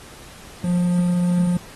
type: tone with quantisation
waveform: triangle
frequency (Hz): 176.9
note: F3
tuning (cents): +23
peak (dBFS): -14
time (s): 0.64-1.57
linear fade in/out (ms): 2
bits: 7
effects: pink hiss -43 dBFS RMS until 1.75 s + AAC 32 kbps